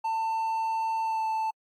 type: tone with pitch glide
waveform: triangle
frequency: 894 to 882.7 Hz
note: A5 to A5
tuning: +27 to +5 cents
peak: -24 dBFS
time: 0.04-1.51 s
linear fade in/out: 10 ms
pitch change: -22 cents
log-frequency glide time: 1.03-1.25 s
effects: AAC 64 kbps